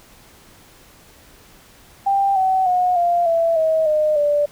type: tone with pitch steps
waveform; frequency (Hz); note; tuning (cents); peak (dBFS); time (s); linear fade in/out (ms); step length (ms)
sine; 790 / 756.9 / 725.3 / 694.9 / 665.8 / 638 / 611.3 / 585.7; G5 / F#5 / F#5 / F5 / E5 / D#5 / D#5 / D5; +13 / +39 / -35 / -9 / +17 / +43 / -31 / -5; -14; 2.06-4.46; 10; 300
effects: pink hiss -48 dBFS RMS until 4.51 s